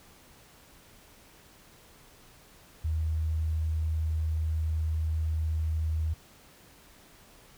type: tone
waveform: sine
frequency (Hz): 79.2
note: D#2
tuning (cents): +31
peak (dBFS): -26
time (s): 2.84-6.14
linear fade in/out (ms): 10
effects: pink hiss -56 dBFS RMS until 7.57 s